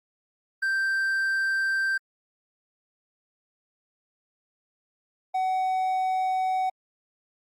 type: tone pair in turn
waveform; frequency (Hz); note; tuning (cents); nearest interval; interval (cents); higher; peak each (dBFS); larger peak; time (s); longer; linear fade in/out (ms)
triangle; 1568 / 750.5; G6 / F#5; 0 / +24; octave + minor second; 1276; first; -21; neither; 0.62-1.98 / 5.34-6.7; neither; 10
effects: Opus 48 kbps